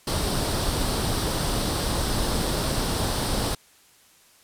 pink noise with comb filter, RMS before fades -25 dBFS, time 0.07-3.55 s, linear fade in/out 5 ms, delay 0.22 ms, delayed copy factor +0.5, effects white hiss -56 dBFS RMS until 4.43 s + low-pass 12000 Hz 12 dB/octave

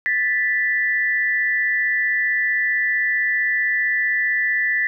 sine tone pair together, 1760 / 1975.5 Hz, A6 / B6, 0 / 0 cents, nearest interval major second, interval 200 cents, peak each -20 dBFS, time 0.06-4.87 s, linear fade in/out 0 ms, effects none

